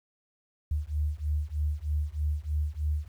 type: beating tone pair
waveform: sine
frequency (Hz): 73.42 / 76.62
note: D2 / D#2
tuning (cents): 0 / -26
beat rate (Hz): 3.2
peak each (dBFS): -30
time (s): 0.71-3.08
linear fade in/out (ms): 5
effects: 10-bit